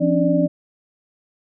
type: tone cluster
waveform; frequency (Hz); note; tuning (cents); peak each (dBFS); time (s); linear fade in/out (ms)
sine; 171.9 / 270.2 / 292.8 / 591; F3 / C#4 / D4 / D5; -27 / -44 / -5 / +11; -20; 0-0.48; 20
effects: none